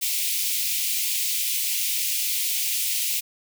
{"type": "high-pass noise", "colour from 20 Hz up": "white", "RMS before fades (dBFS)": -25, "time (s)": [0.01, 3.21], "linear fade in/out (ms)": 20, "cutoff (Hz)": 2200, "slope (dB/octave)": 48, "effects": []}